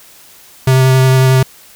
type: tone with vibrato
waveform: square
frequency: 130.81 Hz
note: C3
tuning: in tune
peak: -7 dBFS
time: 0.67-1.43 s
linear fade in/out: 5 ms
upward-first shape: sine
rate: 11 Hz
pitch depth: 11 cents each way
effects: white hiss -41 dBFS RMS until 1.75 s